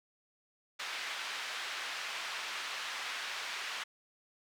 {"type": "band-pass noise", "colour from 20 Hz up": "pink", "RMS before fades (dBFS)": -40, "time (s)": [0.79, 3.84], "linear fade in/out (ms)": 10, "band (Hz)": [1400, 4000], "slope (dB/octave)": 12, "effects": []}